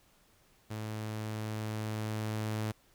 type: tone with level ramp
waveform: sawtooth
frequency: 108.3 Hz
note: A2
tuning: 27 cents flat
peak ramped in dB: -33 to -28 dBFS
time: 0.7-2.72 s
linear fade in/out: 10 ms
effects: pink hiss -66 dBFS RMS until 2.94 s